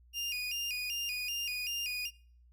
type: tone with vibrato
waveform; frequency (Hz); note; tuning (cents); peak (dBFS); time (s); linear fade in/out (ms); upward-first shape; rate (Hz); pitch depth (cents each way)
30% pulse; 2631; E7; -4; -31; 0.13-2.11; 50; square; 2.6; 110
effects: noise-tail reverb RT60 0.5 s tail -22 dB re dry + added 60 Hz sine -58 dBFS peak until 2.52 s